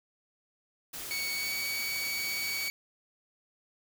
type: noise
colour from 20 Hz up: white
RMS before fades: -40 dBFS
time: 0.93-2.69 s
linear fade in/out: 10 ms
type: tone with pitch glide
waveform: 25% pulse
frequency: 2232 to 2257 Hz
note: C#7 to C#7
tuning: +11 to +31 cents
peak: -28 dBFS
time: 1.11-2.7 s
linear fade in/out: 0 ms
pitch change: +20 cents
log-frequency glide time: 1.33-1.52 s
effects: none